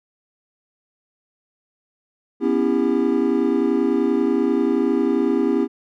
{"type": "chord", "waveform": "triangle", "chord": "C# half-diminished seventh", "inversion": "third", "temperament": "equal with one note detuned", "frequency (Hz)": [246.9, 277.2, 329.6, 400.2], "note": ["B3", "C#4", "E4", "G4"], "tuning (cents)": [0, 0, 0, 36], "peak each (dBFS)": -20, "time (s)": [2.4, 5.68], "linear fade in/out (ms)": 50, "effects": []}